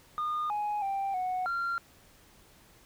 sine tone with pitch steps, 1220 / 834 / 786 / 737 / 1381 Hz, D#6 / G#5 / G5 / F#5 / F6, -34 / +7 / +4 / -7 / -20 cents, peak -27 dBFS, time 0.18-1.78 s, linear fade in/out 0 ms, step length 320 ms, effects tanh soft clip ceiling -27 dBFS + pink hiss -59 dBFS RMS until 2.85 s

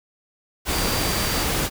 sine tone in noise, 4700 Hz, D8, 1 cent sharp, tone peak -31 dBFS, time 0.69-1.47 s, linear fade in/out 50 ms, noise pink, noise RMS -23 dBFS, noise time 0.65-1.7 s, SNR -11 dB, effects none

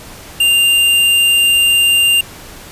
square tone, 2794 Hz, F7, in tune, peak -9 dBFS, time 0.4-2.21 s, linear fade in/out 5 ms, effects pink hiss -34 dBFS RMS until 2.71 s + resampled to 32000 Hz

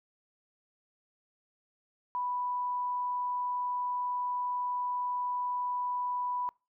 sine tone, 987.8 Hz, B5, in tune, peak -30 dBFS, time 2.15-6.49 s, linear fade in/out 0 ms, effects noise-tail reverb RT60 0.3 s tail -25 dB re dry

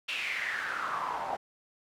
pink noise with band-pass filter sweep, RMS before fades -34 dBFS, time 0.08-1.37 s, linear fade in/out 10 ms, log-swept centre 2800 to 770 Hz, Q 5.7, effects none

